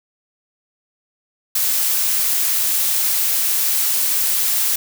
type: noise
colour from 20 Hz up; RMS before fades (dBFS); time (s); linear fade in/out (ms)
blue; -18; 1.55-4.76; 5
effects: none